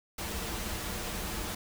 pink noise with comb filter, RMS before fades -36 dBFS, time 0.18-1.55 s, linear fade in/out 5 ms, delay 7.4 ms, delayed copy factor -0.55, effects none

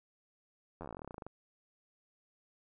slowing click train, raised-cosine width 1 ms, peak -30 dBFS, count 20, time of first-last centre 0.81-1.266 s, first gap 11 ms, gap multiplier 1.08, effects none

